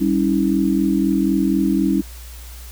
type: chord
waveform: sine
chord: C# diminished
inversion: second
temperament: equal with one note detuned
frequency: 196 / 277.2 / 321.2 Hz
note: G3 / C#4 / E4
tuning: 0 / 0 / -45 cents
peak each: -19 dBFS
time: 0-2.02 s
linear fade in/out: 20 ms
effects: added 60 Hz sine -34 dBFS peak until 2.71 s + white hiss -42 dBFS RMS until 2.71 s